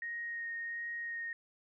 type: tone with vibrato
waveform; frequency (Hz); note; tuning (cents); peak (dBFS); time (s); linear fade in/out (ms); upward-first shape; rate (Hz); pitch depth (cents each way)
sine; 1864.7; A#6; 0; -37; 0.02-1.33; 2; sine; 1.4; 10
effects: none